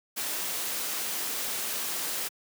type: noise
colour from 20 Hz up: white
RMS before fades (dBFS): -32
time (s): 0.16-2.29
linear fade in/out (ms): 20
effects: high-pass 200 Hz 12 dB/octave